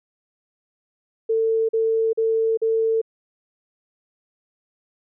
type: tone bursts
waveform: sine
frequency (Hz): 447.9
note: A4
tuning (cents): +31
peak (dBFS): -17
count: 4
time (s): 1.29-3.016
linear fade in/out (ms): 10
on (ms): 400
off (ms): 42
effects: none